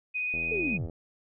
sine tone with vibrato, 2489 Hz, D#7, in tune, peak -28 dBFS, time 0.14-0.78 s, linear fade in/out 20 ms, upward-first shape sine, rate 16 Hz, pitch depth 13 cents each way
click train, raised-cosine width 2 ms, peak -28 dBFS, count 47, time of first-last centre 0.34-0.898 s, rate 82.5 Hz
sine linear sweep, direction down, 462.5 to 62.2 Hz, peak -29 dBFS, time 0.51-0.87 s, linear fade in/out 10 ms
effects none

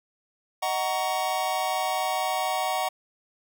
square chord, D# minor seventh, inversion none, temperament just, 622.3 / 746.7 / 933.4 / 1120.1 Hz, D#5 / F#5 / A#5 / C#6, 0 / +16 / +2 / +18 cents, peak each -33 / -28 / -33 / -34 dBFS, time 0.62-2.89 s, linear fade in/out 10 ms, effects none

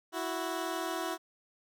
15% pulse tone pair together, 329.6 / 370 Hz, E4 / F#4, 0 / 0 cents, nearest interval major second, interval 200 cents, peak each -29 / -30 dBFS, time 0.12-1.18 s, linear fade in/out 50 ms, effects none

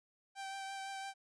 sawtooth tone with vibrato, 780 Hz, G5, 9 cents flat, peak -38 dBFS, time 0.35-1.14 s, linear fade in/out 50 ms, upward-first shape triangle, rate 5.9 Hz, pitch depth 18 cents each way, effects resampled to 22050 Hz

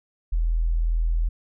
sine tone, 41.2 Hz, E1, in tune, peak -19 dBFS, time 0.32-1.29 s, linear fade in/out 10 ms, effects none

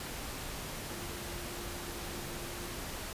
sine tone in noise, 349.2 Hz, F4, in tune, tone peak -48 dBFS, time 0.9-2.8 s, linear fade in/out 2 ms, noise pink, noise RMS -41 dBFS, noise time 0-3.13 s, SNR -10 dB, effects resampled to 32000 Hz

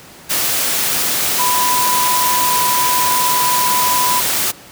sine tone in noise, 991 Hz, B5, 6 cents sharp, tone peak -15 dBFS, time 1.38-4.21 s, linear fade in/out 20 ms, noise white, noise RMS -17 dBFS, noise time 0.29-4.52 s, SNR -1 dB, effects pink hiss -39 dBFS RMS until 4.71 s + high-pass 100 Hz 12 dB/octave

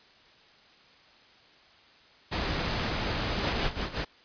pink noise, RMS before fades -30 dBFS, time 2.31-3.69 s, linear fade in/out 20 ms
pink noise with tremolo, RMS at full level -30 dBFS, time 3.43-4.05 s, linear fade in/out 10 ms, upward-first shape sine, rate 5.7 Hz, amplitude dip 75%
effects white hiss -57 dBFS RMS until 4.24 s + resampled to 11025 Hz

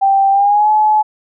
sine tone with pitch glide, 784 to 855 Hz, G5 to A5, 0 to -50 cents, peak -8 dBFS, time 0.01-1.03 s, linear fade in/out 20 ms, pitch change +150 cents, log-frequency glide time 0.31-0.7 s, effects none

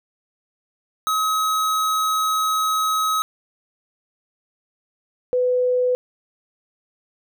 square / sine tone pair in turn, 1275 / 499.6 Hz, D#6 / B4, +42 / +20 cents, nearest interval octave + major third, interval 1622 cents, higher first, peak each -19 / -16 dBFS, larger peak second, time 1.07-3.22 / 5.33-5.95 s, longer first, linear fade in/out 0 ms, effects none

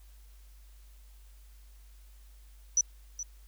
sine tone with echo, 5930 Hz, F#8, 3 cents sharp, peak -21 dBFS, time 2.77-2.81 s, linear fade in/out 2 ms, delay 420 ms, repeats 1, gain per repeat -13 dB, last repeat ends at 3.23 s, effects added 50 Hz sine -51 dBFS peak until 3.47 s + white hiss -65 dBFS RMS until 3.47 s

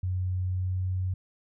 sine tone with pitch glide, 91.9 to 92.59 Hz, F#2 to F#2, -11 to +2 cents, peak -26 dBFS, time 0.03-1.14 s, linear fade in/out 5 ms, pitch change +13 cents, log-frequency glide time 0.46-0.86 s, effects none

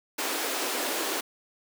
pink high-pass noise, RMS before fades -30 dBFS, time 0.18-1.21 s, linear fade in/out 10 ms, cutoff 270 Hz, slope 48 dB/octave, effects none

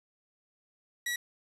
sawtooth tone, 1930 Hz, B6, 40 cents flat, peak -27 dBFS, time 1.06-1.16 s, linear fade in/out 5 ms, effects resampled to 32000 Hz + 9-bit

